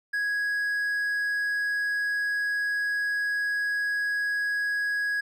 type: tone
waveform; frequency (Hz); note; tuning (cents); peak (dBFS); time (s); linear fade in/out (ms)
triangle; 1661.2; G#6; 0; -23; 0.13-5.21; 10
effects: none